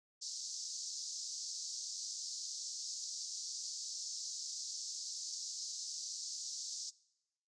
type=band-pass noise; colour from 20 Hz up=white; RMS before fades=-44 dBFS; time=0.21-6.91 s; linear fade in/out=20 ms; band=4500 to 6900 Hz; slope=48 dB/octave; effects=noise-tail reverb RT60 0.9 s tail -22 dB re dry + resampled to 22050 Hz